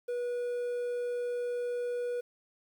triangle tone, 486.1 Hz, B4, 28 cents flat, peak -29 dBFS, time 0.08-2.21 s, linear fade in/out 10 ms, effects 10-bit

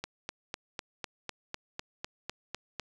click train, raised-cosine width 0.2 ms, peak -18 dBFS, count 12, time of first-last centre 0.04-2.797 s, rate 3.99 Hz, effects none

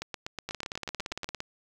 two click trains, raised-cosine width 0.2 ms, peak -17 / -17 dBFS, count 11 / 17, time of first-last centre 0.02-1.244 / 0.49-1.404 s, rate 8.17 / 17.5 Hz, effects 8-bit

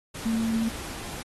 sine tone in noise, 225.7 Hz, A3, 44 cents sharp, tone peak -23 dBFS, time 0.25-0.69 s, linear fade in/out 10 ms, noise pink, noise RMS -38 dBFS, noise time 0.14-1.23 s, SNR +12 dB, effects AAC 32 kbps

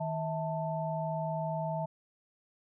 sine tone cluster, 158.3 / 651 / 886 Hz, D#3 / E5 / A5, +30 / -22 / +12 cents, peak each -35 / -35 / -37 dBFS, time 0-1.86 s, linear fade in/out 10 ms, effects none

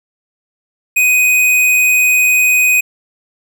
square tone, 2498 Hz, D#7, 6 cents sharp, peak -9 dBFS, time 0.96-2.81 s, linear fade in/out 10 ms, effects none

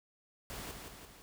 pink noise with echo, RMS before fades -44 dBFS, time 0.5-0.71 s, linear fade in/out 0 ms, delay 170 ms, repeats 3, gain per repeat -4 dB, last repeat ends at 1.22 s, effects none

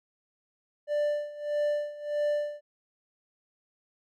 triangle tone with tremolo, 590 Hz, D5, 8 cents sharp, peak -22 dBFS, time 0.87-2.61 s, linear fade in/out 50 ms, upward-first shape sine, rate 1.6 Hz, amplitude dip 85%, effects none

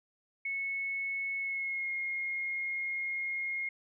sine tone with pitch glide, 2200 to 2145 Hz, C#7 to C7, -14 to +42 cents, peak -32 dBFS, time 0.45-3.69 s, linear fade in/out 5 ms, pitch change -44 cents, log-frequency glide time 1.38-1.91 s, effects none

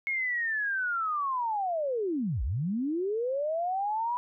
sine linear two-way sweep, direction down then up, 2181 to 49 to 986 Hz, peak -27 dBFS, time 0.07-4.17 s, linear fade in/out 0 ms, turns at 2.43 s, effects none

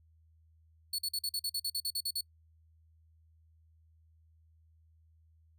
sawtooth tone bursts, 4415 Hz, C#8, 8 cents flat, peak -29 dBFS, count 13, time 0.93-2.21 s, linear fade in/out 5 ms, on 56 ms, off 46 ms, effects noise-tail reverb RT60 0.1 s tail -25 dB re dry + added 80 Hz sine -62 dBFS peak until 5.58 s

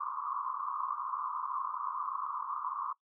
white band-pass noise, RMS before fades -37 dBFS, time 0-2.93 s, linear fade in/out 10 ms, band 1000 to 1200 Hz, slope 96 dB/octave, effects noise-tail reverb RT60 0.1 s tail -20 dB re dry

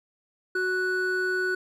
triangle tone pair together, 370 / 1480 Hz, F#4 / F#6, 0 / 0 cents, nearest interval 2 octaves, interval 2400 cents, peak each -26 / -24 dBFS, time 0.55-1.55 s, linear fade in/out 5 ms, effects none

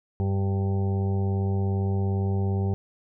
harmonic tone with a mistuned harmonic, 97.5 Hz, G2, 9 cents flat, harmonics 1 / 2 / 4 / 5 / 6 / 7 / 8 / 9, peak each -23 / -30 / -33 / -43 / -47 / -49 / -40 / -50 dBFS, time 0.2-2.74 s, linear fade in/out 0 ms, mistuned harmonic 9, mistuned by +29 cents, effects none

